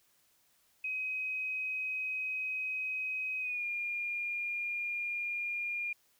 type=tone with pitch glide; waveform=sine; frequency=2527 to 2413 Hz; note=D#7 to D7; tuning=+26 to +46 cents; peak=-33 dBFS; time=0.84-5.93 s; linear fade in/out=5 ms; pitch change=-80 cents; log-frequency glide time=3.4-3.65 s; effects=white hiss -70 dBFS RMS until 6.19 s